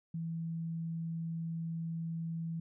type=tone; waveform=sine; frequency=164.81 Hz; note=E3; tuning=in tune; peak=-35 dBFS; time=0.14-2.6 s; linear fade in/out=5 ms; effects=none